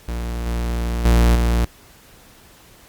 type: tone with level steps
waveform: 45% pulse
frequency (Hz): 58.5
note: A#1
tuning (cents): +7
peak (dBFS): -23 / -20 / -11 / -15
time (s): 0.08-1.65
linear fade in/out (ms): 5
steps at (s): 0.46 / 1.05 / 1.35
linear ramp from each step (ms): 5
effects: pink hiss -48 dBFS RMS until 2.88 s + Opus 48 kbps